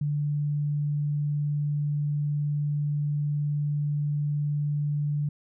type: tone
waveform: sine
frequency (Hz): 146.83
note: D3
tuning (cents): 0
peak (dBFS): -24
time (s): 0.01-5.29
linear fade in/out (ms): 5
effects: none